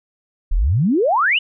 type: exponential sweep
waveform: sine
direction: up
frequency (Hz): 31 to 3079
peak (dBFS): -13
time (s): 0.51-1.39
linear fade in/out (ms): 10
effects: none